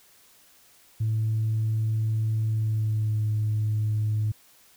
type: tone with pitch glide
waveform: sine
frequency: 110 to 107.3 Hz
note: A2 to A2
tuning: 0 to -43 cents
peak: -21 dBFS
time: 1-4.32 s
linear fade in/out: 10 ms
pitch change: -43 cents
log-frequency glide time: 2.45-3.24 s
effects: tanh soft clip ceiling -19 dBFS + white hiss -57 dBFS RMS until 4.76 s